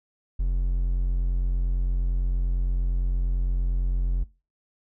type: tone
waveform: triangle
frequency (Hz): 44.39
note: F1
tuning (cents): +29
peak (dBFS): -19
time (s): 0.39-4.24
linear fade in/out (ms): 10
effects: noise-tail reverb RT60 0.3 s tail -20 dB re dry